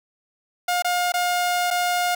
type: tone with dropouts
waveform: sawtooth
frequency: 712 Hz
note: F5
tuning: 33 cents sharp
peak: -16 dBFS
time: 0.68-2.15 s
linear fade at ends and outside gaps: 5 ms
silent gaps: 0.823-0.845 / 1.121-1.139 / 1.705-1.709 s
effects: none